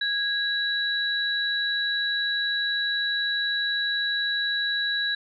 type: tone pair together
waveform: sine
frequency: 1648 / 3920 Hz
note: G#6 / B7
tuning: -14 / -14 cents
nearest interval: octave + minor third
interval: 1500 cents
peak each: -26 dBFS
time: 0.01-5.15 s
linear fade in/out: 5 ms
effects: none